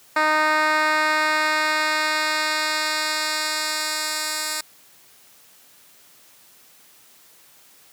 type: tone with band-pass filter sweep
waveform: 10% pulse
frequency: 308.5 Hz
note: D#4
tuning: 15 cents flat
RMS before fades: -22 dBFS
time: 0.16-4.61 s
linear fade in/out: 5 ms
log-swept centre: 1400 to 7900 Hz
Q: 0.78
effects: white hiss -52 dBFS RMS until 7.92 s + high-pass 100 Hz 12 dB/octave